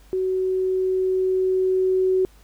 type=tone with level ramp; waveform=sine; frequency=374.3 Hz; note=F#4; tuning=20 cents sharp; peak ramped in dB=-20 to -16 dBFS; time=0.13-2.25 s; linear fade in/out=0 ms; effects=added 50 Hz sine -49 dBFS peak until 2.43 s + pink hiss -56 dBFS RMS until 2.43 s